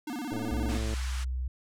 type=tone with vibrato; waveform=square; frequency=270 Hz; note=C#4; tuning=45 cents flat; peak=-34 dBFS; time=0.07-0.78 s; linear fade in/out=5 ms; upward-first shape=square; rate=17 Hz; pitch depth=200 cents each way
type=click train; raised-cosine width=2 ms; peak=-25 dBFS; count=69; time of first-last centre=0.32-0.938 s; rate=110 Hz
type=tone; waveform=sine; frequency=63.4 Hz; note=B1; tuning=46 cents sharp; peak=-29 dBFS; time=0.51-1.48 s; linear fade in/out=5 ms
type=band-pass noise; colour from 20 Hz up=pink; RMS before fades=-43 dBFS; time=0.68-1.25 s; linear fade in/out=20 ms; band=1000 to 9200 Hz; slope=24 dB/octave
effects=none